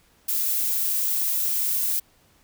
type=noise; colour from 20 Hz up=violet; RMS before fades=-24 dBFS; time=0.28-2 s; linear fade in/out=10 ms; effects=pink hiss -60 dBFS RMS until 2.43 s